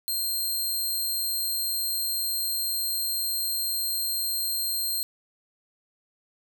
10% pulse tone, 4186 Hz, C8, in tune, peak -19 dBFS, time 0.08-5.03 s, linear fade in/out 0 ms, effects none

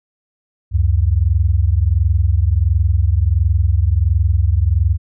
sine tone pair together, 70.78 / 92.2 Hz, C#2 / F#2, +37 / -6 cents, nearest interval perfect fourth, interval 457 cents, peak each -14 dBFS, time 0.71-4.98 s, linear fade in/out 50 ms, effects none

